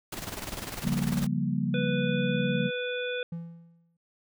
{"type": "noise with tremolo", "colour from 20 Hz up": "pink", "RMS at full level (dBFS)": -35, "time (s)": [0.12, 1.27], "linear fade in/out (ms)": 5, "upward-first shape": "square", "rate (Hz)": 20, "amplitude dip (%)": 60}
{"type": "chord", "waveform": "sine", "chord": "G half-diminished seventh", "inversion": "second", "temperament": "just", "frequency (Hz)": [141.12, 176.4, 196, 235.2], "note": ["Db3", "F3", "G3", "Bb3"], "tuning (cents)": [31, 18, 0, 16], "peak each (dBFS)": -31, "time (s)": [0.82, 2.71], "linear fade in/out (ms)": 50}
{"type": "harmonic tone", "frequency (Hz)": 495, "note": "B4", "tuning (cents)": 4, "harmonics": [1, 3, 5, 7], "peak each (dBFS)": [-31, -36, -38, -39], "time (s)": [1.74, 3.23], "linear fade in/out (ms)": 2}
{"type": "tone with exponential decay", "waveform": "triangle", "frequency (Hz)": 168.1, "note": "E3", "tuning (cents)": 34, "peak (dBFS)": -29, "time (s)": [3.32, 3.97], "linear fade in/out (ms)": 5, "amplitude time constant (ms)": 140}
{"effects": []}